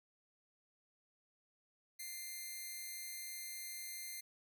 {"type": "tone with amplitude modulation", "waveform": "5% pulse", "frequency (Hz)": 2093, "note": "C7", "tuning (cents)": 0, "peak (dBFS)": -32, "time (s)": [1.99, 4.21], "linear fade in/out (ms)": 10, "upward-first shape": "sine", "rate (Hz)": 297, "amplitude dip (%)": 50, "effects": []}